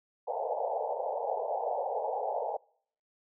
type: band-pass noise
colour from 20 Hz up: white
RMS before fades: -33 dBFS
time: 0.27-2.57 s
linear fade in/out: 10 ms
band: 450 to 880 Hz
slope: 96 dB/octave
effects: noise-tail reverb RT60 0.6 s tail -25 dB re dry